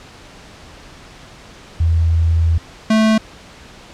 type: tone pair in turn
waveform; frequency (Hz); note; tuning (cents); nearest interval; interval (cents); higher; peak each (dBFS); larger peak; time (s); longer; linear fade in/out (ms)
sine / square; 82.41 / 219; E2 / A3; 0 / -8; octave + perfect fourth; 1692; second; -11; neither; 1.8-2.58 / 2.9-3.18; first; 5
effects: pink hiss -40 dBFS RMS until 3.93 s + low-pass 6000 Hz 12 dB/octave